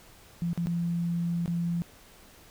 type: tone with dropouts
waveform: sine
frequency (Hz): 171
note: F3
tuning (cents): -36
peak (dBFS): -26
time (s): 0.42-1.82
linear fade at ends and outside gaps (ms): 0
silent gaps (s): 0.531-0.576 / 0.66-0.67 / 1.459-1.478
effects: pink hiss -54 dBFS RMS until 2.5 s